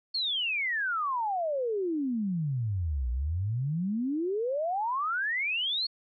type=exponential two-way sweep; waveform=sine; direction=down then up; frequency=4414 to 58.27 to 4414 Hz; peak=-27 dBFS; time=0.14-5.87 s; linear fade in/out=10 ms; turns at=3.1 s; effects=none